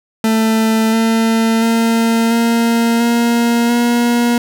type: tone with pitch steps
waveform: 40% pulse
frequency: 221.8 / 225 / 228.3 / 231.6 / 235 / 238.4 Hz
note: A3 / A3 / A#3 / A#3 / A#3 / A#3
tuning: +14 / +39 / -36 / -11 / +14 / +39 cents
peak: -10 dBFS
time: 0.24-4.38 s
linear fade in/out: 2 ms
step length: 690 ms
effects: none